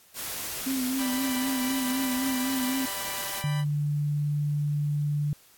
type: noise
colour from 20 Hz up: white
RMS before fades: -34 dBFS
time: 0.14-3.44 s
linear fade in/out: 50 ms
type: tone with vibrato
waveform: sine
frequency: 259.9 Hz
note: C4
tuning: 11 cents flat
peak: -26 dBFS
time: 0.66-2.86 s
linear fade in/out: 10 ms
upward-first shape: sine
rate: 3.9 Hz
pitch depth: 51 cents each way
type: chord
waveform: 15% pulse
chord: G major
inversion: second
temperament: equal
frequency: 587.3 / 784 / 987.8 Hz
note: D5 / G5 / B5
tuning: 0 / 0 / 0 cents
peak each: -36 / -36 / -31 dBFS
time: 0.97-3.65 s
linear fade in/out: 50 ms
type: tone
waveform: sine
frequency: 146.83 Hz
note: D3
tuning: in tune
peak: -24 dBFS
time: 3.44-5.33 s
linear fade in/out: 0 ms
effects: white hiss -57 dBFS RMS until 5.57 s + AAC 64 kbps